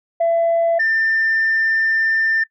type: tone pair in turn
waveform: sine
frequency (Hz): 671 / 1791.4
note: E5 / A6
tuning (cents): +31 / +31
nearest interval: octave + perfect fourth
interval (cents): 1700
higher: second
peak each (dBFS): -12 / -13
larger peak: first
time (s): 0.2-0.79 / 0.79-2.44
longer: second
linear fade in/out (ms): 10
effects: noise-tail reverb RT60 0.1 s tail -22 dB re dry + tanh soft clip ceiling -11 dBFS